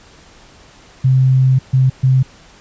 sine tone bursts at uneven times, 130.81 Hz, C3, in tune, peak -8 dBFS, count 3, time 1.04-1.59 / 1.73-1.9 / 2.03-2.23 s, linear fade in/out 10 ms, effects pink hiss -44 dBFS RMS until 2.6 s + resampled to 16000 Hz

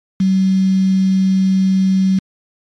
sine tone with quantisation, 190 Hz, F#3, 46 cents sharp, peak -10 dBFS, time 0.2-2.19 s, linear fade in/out 5 ms, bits 5, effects low-pass 5000 Hz 12 dB/octave + MP3 64 kbps

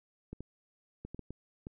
clicks, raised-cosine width 3 ms, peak -29 dBFS, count 7, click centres 0.33 / 0.406 / 1.05 / 1.146 / 1.193 / 1.306 / 1.669 s, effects none

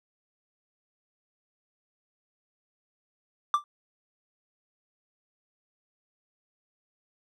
triangle tone with exponential decay, 1177 Hz, D6, 3 cents sharp, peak -14 dBFS, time 3.54-3.64 s, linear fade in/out 1 ms, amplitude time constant 21 ms, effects none

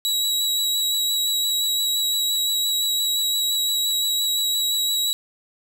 sawtooth tone with vibrato, 3881 Hz, B7, 31 cents flat, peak -17 dBFS, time 0.05-5.13 s, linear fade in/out 0 ms, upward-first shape sine, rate 5.8 Hz, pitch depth 16 cents each way, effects none

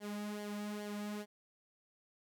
sawtooth tone with flanger, 207.7 Hz, G#3, in tune, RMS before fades -42 dBFS, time 0-1.26 s, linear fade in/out 50 ms, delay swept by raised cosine 0.77 to 2.87 ms, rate 2.4 Hz, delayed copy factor -0.65, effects none

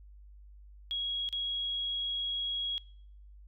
sine tone with dropouts, 3311 Hz, G#7, 6 cents flat, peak -31 dBFS, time 0.91-2.78 s, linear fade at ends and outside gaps 0 ms, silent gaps 1.289-1.327 s, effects noise-tail reverb RT60 0.7 s tail -25 dB re dry + added 50 Hz sine -50 dBFS peak until 3.47 s

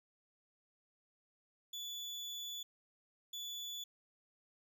35% pulse tone bursts at uneven times, 3453 Hz, A7, 33 cents flat, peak -40 dBFS, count 2, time 1.73-2.63 / 3.33-3.84 s, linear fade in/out 5 ms, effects none

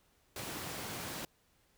pink high-pass noise, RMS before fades -42 dBFS, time 0.36-1.25 s, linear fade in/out 2 ms, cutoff 110 Hz, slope 12 dB/octave, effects pink hiss -71 dBFS RMS until 1.77 s

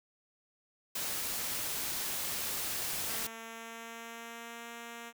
white noise, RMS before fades -36 dBFS, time 0.95-3.27 s, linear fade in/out 5 ms
5% pulse tone with pitch glide, 226.1 to 233.7 Hz, A3 to A#3, +47 to +5 cents, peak -32 dBFS, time 3.05-5.13 s, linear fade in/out 50 ms, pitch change +58 cents, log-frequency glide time 3.28-4.68 s
effects none

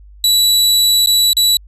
sawtooth tone with dropouts, 3935 Hz, B7, 7 cents flat, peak -6 dBFS, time 0.24-1.57 s, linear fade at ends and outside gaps 2 ms, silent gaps 1.061-1.071 / 1.332-1.368 s, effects added 50 Hz sine -37 dBFS peak until 1.67 s + resampled to 32000 Hz

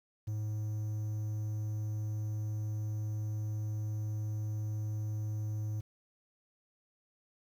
triangle tone with quantisation, 106.9 Hz, A2, 49 cents flat, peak -31 dBFS, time 0.27-5.81 s, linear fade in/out 10 ms, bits 10, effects none

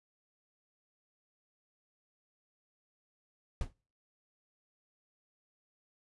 brown noise with exponential decay, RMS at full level -29 dBFS, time 3.61-3.73 s, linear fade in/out 2 ms, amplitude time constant 24 ms, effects noise-tail reverb RT60 0.4 s tail -26 dB re dry + resampled to 24000 Hz

